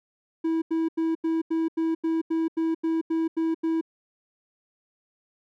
triangle tone bursts, 325.4 Hz, E4, 22 cents flat, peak -20 dBFS, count 13, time 0.44-3.812 s, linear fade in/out 10 ms, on 180 ms, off 86 ms, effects none

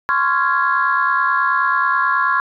sine chord, Db major seventh, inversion third, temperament just, 1039.4 / 1108.7 / 1385.9 / 1663.1 Hz, C6 / Db6 / F6 / Ab6, -12 / 0 / -14 / +2 cents, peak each -19 dBFS, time 0.09-2.4 s, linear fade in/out 0 ms, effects tanh soft clip ceiling -4 dBFS

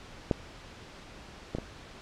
clicks, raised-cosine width 2 ms, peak -11 / -18 / -20 dBFS, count 3, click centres 0.312 / 1.55 / 1.585 s, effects pink hiss -48 dBFS RMS until 2.01 s + low-pass 5000 Hz 12 dB/octave

